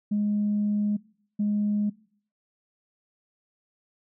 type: tone pair in turn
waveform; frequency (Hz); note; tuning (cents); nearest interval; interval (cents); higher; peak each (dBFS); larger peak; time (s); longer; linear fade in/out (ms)
sine; 207.7 / 207.7; G#3 / G#3; 0 / 0; unison; 0; neither; -21; neither; 0.11-0.97 / 1.39-1.9; first; 10
effects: noise-tail reverb RT60 0.6 s tail -23 dB re dry + tanh soft clip ceiling -18 dBFS